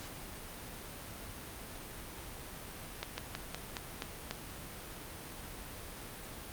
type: slowing click train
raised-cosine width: 0.2 ms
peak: -19 dBFS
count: 7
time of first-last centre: 3.03-4.31 s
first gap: 150 ms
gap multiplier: 1.14
effects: pink hiss -46 dBFS RMS until 6.52 s + Opus 48 kbps

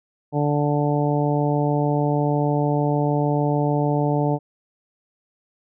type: harmonic tone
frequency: 146.5 Hz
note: D3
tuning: 4 cents flat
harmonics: 1 / 2 / 3 / 4 / 5 / 6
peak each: -21 / -24 / -26 / -27 / -28 / -29 dBFS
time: 0.32-4.39 s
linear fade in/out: 50 ms
effects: none

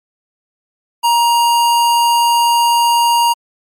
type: tone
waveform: square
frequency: 942 Hz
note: A#5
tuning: 18 cents sharp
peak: -10 dBFS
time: 1.03-3.34 s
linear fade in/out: 20 ms
effects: MP3 64 kbps

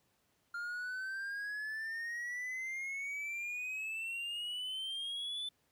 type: exponential sweep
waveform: triangle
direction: up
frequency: 1396.9 to 3520 Hz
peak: -36 dBFS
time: 0.54-5.49 s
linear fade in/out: 5 ms
effects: pink hiss -75 dBFS RMS until 5.71 s + high-pass 80 Hz 12 dB/octave

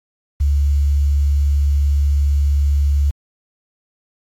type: tone with quantisation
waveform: sine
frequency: 71.3 Hz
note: C#2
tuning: 49 cents sharp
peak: -12 dBFS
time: 0.4-3.11 s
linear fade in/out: 10 ms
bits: 7
effects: AAC 48 kbps

